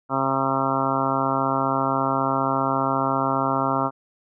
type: harmonic tone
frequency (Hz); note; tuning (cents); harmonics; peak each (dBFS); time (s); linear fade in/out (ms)
134.8; C#3; -48; 1 / 2 / 3 / 4 / 5 / 6 / 7 / 8 / 9 / 10; -31 / -27 / -33 / -31 / -28 / -30 / -27 / -29 / -28 / -29; 0.09-3.91; 50
effects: none